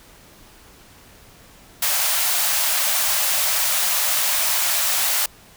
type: high-pass noise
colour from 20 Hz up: white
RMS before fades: -20 dBFS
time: 1.82-5.26 s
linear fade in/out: 5 ms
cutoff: 560 Hz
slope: 96 dB/octave
effects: pink hiss -48 dBFS RMS until 5.56 s